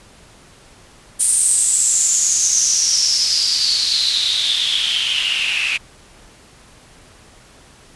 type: noise with band-pass filter sweep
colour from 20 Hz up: white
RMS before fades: -17 dBFS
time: 1.19-5.78 s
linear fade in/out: 20 ms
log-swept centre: 9200 to 2500 Hz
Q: 8.5
effects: pink hiss -46 dBFS RMS until 7.95 s + resampled to 24000 Hz